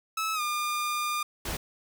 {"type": "tone with pitch glide", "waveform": "sawtooth", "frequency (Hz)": [1300, 1206], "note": ["E6", "D6"], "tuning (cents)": [-24, 46], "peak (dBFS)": -24, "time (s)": [0.17, 1.23], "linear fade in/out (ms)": 5, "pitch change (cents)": -130, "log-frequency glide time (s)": [0.34, 0.41]}
{"type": "noise", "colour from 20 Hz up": "pink", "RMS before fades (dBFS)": -33, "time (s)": [1.45, 1.57], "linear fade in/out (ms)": 5}
{"effects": []}